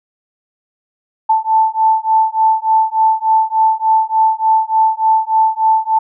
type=beating tone pair; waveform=sine; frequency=880 / 883.4 Hz; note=A5 / A5; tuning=0 / +7 cents; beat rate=3.4 Hz; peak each=-13 dBFS; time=1.29-5.99 s; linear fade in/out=10 ms; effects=none